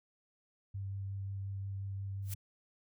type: tone with vibrato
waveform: sine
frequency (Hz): 98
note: G2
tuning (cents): 0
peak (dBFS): -37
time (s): 0.74-2.35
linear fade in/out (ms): 10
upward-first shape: sine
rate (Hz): 5.6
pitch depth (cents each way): 10
type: noise with exponential growth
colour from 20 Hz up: blue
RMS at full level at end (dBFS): -38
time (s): 2.22-2.34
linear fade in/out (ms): 5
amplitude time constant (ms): 25
effects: none